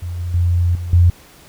sine tone with level steps, 87.31 Hz, F2, in tune, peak -22 / -20 / -12 / -22 / -7 dBFS, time 0.02-1.1 s, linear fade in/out 5 ms, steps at 0.19 / 0.34 / 0.75 / 0.93 s, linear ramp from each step 2 ms, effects pink hiss -45 dBFS RMS until 1.48 s

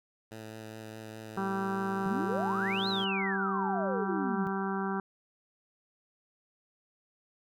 10% pulse tone with vibrato, 110 Hz, A2, in tune, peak -34 dBFS, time 0.31-3.05 s, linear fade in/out 10 ms, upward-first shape sine, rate 4.8 Hz, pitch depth 14 cents each way
harmonic tone, 194.1 Hz, G3, 17 cents flat, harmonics 1 / 2 / 4 / 5 / 6 / 7 / 8, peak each -33 / -36 / -39 / -40 / -41 / -41 / -42 dBFS, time 1.37-5 s, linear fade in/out 2 ms
sine exponential two-way sweep, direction up then down, 171 to 4224 to 171 Hz, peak -32 dBFS, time 2.06-4.47 s, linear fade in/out 0 ms, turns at 2.88 s
effects none

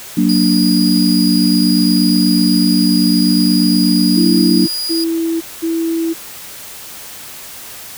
sine chord, Gb augmented, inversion none, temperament equal, 185 / 233.1 / 293.7 Hz, Gb3 / Bb3 / D4, 0 / 0 / 0 cents, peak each -14 dBFS, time 0.17-4.66 s, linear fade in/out 5 ms
40% pulse tone, 4889 Hz, D#8, 31 cents flat, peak -17 dBFS, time 0.29-5.04 s, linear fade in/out 2 ms
sine tone bursts, 329.6 Hz, E4, in tune, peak -14 dBFS, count 3, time 4.16-6.14 s, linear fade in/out 20 ms, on 520 ms, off 210 ms
effects white hiss -32 dBFS RMS until 7.97 s

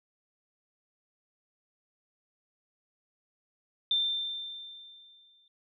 sine tone with exponential decay, 3576 Hz, A7, 27 cents sharp, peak -23 dBFS, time 3.91-5.48 s, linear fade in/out 2 ms, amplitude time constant 340 ms, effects none

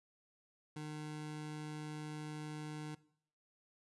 25% pulse tone, 152.2 Hz, D#3, 38 cents flat, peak -39 dBFS, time 0.76-2.95 s, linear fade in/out 5 ms, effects noise-tail reverb RT60 0.6 s tail -19 dB re dry + resampled to 24000 Hz

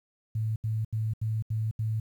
sine tone bursts, 110 Hz, A2, in tune, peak -26 dBFS, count 6, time 0.35-2 s, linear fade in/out 5 ms, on 210 ms, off 78 ms, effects 10-bit

